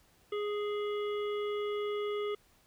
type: harmonic tone with a mistuned harmonic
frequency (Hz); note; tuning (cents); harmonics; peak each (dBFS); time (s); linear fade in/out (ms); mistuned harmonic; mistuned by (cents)
415.3; G#4; 0; 1 / 3 / 5 / 7 / 8; -32 / -42 / -47 / -50 / -51; 0.32-2.35; 5; 8; +21
effects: pink hiss -66 dBFS RMS until 2.66 s